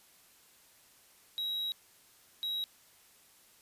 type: tone bursts at uneven times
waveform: triangle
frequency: 3846 Hz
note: B7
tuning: 47 cents flat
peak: -31 dBFS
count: 2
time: 1.38-1.72 / 2.43-2.64 s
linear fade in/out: 0 ms
effects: white hiss -62 dBFS RMS until 3.61 s + resampled to 32000 Hz